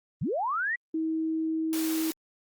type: linear sweep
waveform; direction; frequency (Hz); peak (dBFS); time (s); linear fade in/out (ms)
sine; up; 95 to 1975.5; -26; 0.21-0.76; 10
type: tone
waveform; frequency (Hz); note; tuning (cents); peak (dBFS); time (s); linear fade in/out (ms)
sine; 320; D#4; +49; -26; 0.94-2.11; 5
type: high-pass noise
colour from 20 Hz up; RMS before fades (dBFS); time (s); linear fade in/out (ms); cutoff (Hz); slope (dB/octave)
white; -36; 1.73-2.12; 0; 240; 24
effects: Opus 32 kbps